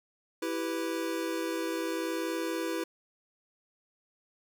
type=chord; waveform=square; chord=E minor; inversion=none; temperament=equal with one note detuned; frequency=329.6 / 390.2 / 493.9 Hz; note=E4 / G4 / B4; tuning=0 / -8 / 0 cents; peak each=-34 / -38 / -37 dBFS; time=0.42-2.84 s; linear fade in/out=5 ms; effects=none